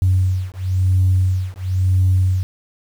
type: beating tone pair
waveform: sine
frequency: 92.5 / 93.48 Hz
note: F#2 / F#2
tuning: 0 / +18 cents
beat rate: 0.98 Hz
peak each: -16 dBFS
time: 0.02-2.43 s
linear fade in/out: 0 ms
effects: tanh soft clip ceiling -7 dBFS + 7-bit